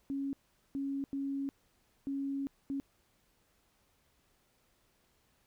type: tone bursts at uneven times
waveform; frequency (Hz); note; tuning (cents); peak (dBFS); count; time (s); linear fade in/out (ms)
sine; 276; C#4; -7; -33; 5; 0.1-0.33 / 0.75-1.04 / 1.13-1.49 / 2.07-2.47 / 2.7-2.8; 0
effects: pink hiss -72 dBFS RMS until 5.46 s